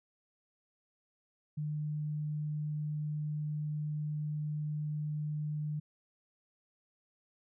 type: tone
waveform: sine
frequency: 150.7 Hz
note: D3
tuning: 45 cents sharp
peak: -33 dBFS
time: 1.57-5.8 s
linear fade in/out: 10 ms
effects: none